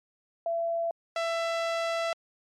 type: tone pair in turn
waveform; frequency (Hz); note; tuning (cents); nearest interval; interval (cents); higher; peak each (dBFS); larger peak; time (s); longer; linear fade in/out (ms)
sine / sawtooth; 672 / 666.6; E5 / E5; +33 / +19; unison; 14; first; -26 / -23; second; 0.46-0.91 / 1.16-2.13; second; 2
effects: low-pass 5000 Hz 12 dB/octave + MP3 64 kbps